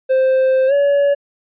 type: tone with pitch glide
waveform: triangle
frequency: 523.3 to 567.4 Hz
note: C5 to C#5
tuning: 0 to +40 cents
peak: -9 dBFS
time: 0.09-1.15 s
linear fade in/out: 20 ms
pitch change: +140 cents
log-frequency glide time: 0.67-0.73 s
effects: resampled to 8000 Hz